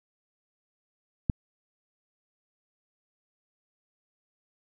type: click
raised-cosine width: 5 ms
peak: -11 dBFS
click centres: 1.298 s
effects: none